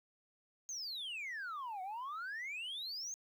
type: exponential two-way sweep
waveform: sine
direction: down then up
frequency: 6560 to 726 to 6560 Hz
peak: -38 dBFS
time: 0.69-3.14 s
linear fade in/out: 0 ms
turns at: 1.82 s
effects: tanh soft clip ceiling -39 dBFS + 12-bit